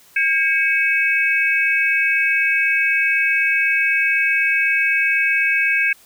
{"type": "tone cluster", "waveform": "sine", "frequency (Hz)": [1617, 2236, 2574], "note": ["G#6", "C#7", "E7"], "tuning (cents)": [-47, 14, -42], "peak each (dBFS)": -19, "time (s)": [0.16, 5.93], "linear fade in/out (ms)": 5, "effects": ["white hiss -50 dBFS RMS until 6.05 s"]}